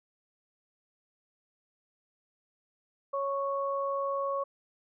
sine tone pair together, 553.5 / 1107 Hz, C#5 / C#6, -3 / -3 cents, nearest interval octave, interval 1200 cents, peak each -31 / -32 dBFS, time 3.13-4.44 s, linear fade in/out 10 ms, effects none

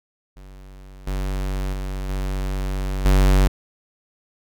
square tone with level steps, 47.58 Hz, F#1, 49 cents sharp, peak -40 / -23 / -26 / -23 / -13 dBFS, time 0.36-3.48 s, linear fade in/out 10 ms, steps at 1.07 / 1.73 / 2.09 / 3.05 s, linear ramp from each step 5 ms, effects none

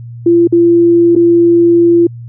sine tone with dropouts, 341.4 Hz, F4, 39 cents flat, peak -4 dBFS, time 0.26-2.07 s, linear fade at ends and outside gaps 5 ms, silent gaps 0.474-0.524 / 1.153-1.161 s, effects added 118 Hz sine -25 dBFS peak until 2.28 s

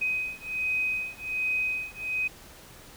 sine beating tone pair, 2514 / 2515.3 Hz, D#7 / D#7, +17 / +18 cents, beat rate 1.3 Hz, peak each -30 dBFS, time 0.01-2.28 s, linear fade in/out 10 ms, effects pink hiss -49 dBFS RMS until 2.96 s

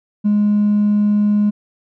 sine tone with hard clipping, 207.7 Hz, G#3, in tune, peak -12 dBFS, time 0.24-1.51 s, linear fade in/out 20 ms, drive 1 dB, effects none

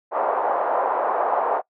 pink band-pass noise, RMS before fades -22 dBFS, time 0.11-1.62 s, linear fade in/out 50 ms, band 580 to 1000 Hz, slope 24 dB/octave, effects noise-tail reverb RT60 0.1 s tail -22 dB re dry

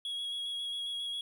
triangle tone with vibrato, 3322 Hz, G#7, in tune, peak -33 dBFS, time 0.05-1.21 s, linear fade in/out 2 ms, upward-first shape square, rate 7.4 Hz, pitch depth 13 cents each way, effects 11-bit

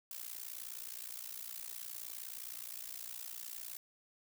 blue noise with amplitude modulation, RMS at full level -42 dBFS, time 0.11-3.77 s, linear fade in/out 2 ms, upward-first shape sine, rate 59.4 Hz, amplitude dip 90%, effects none

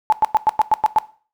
sine tone bursts, 864 Hz, A5, 32 cents flat, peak -10 dBFS, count 8, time 0.1-0.985 s, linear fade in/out 0 ms, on 24 ms, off 99 ms, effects noise-tail reverb RT60 0.4 s tail -17 dB re dry

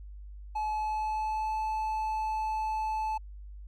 triangle tone with pitch glide, 857 to 870 Hz, A5 to A5, -46 to -20 cents, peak -27 dBFS, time 0.55-3.18 s, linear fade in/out 10 ms, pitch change +26 cents, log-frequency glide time 0.71-1.56 s, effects added 50 Hz sine -42 dBFS peak until 3.67 s

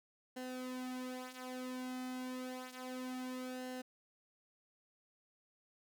sawtooth tone with flanger, 254.4 Hz, C4, 48 cents flat, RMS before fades -44 dBFS, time 0.36-3.82 s, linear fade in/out 10 ms, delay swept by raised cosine 0.84 to 5.74 ms, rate 0.3 Hz, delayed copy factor -0.7, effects none

